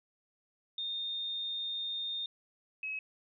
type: tone pair in turn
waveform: sine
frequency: 3653 / 2562 Hz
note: A#7 / E7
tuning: -36 / -50 cents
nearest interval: tritone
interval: 614 cents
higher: first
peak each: -34 / -35 dBFS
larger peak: first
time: 0.78-2.26 / 2.83-2.99 s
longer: first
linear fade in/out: 2 ms
effects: none